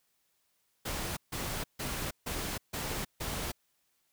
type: noise bursts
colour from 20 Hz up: pink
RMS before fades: -36 dBFS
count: 6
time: 0.85-3.52 s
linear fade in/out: 10 ms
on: 320 ms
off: 150 ms
effects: white hiss -75 dBFS RMS until 4.12 s